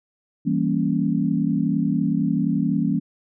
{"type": "chord", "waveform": "sine", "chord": "E diminished seventh", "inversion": "none", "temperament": "equal", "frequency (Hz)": [164.81, 196, 233.1, 277.2], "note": ["E3", "G3", "Bb3", "Db4"], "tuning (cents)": [0, 0, 0, 0], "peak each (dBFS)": -24, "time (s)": [0.45, 3], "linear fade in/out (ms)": 20, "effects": []}